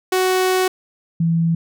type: tone pair in turn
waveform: sawtooth / sine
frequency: 371.8 / 165.98 Hz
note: F#4 / E3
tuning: +8 / +12 cents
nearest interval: octave + major second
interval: 1396 cents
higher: first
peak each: -11 / -14 dBFS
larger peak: first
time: 0.12-0.68 / 1.2-1.55 s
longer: first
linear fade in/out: 5 ms
effects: none